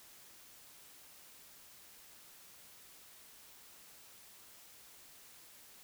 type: silence
effects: white hiss -58 dBFS RMS until 5.83 s